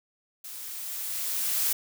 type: noise with level ramp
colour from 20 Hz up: blue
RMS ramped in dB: -41 to -25 dBFS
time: 0.44-1.73 s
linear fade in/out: 5 ms
effects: none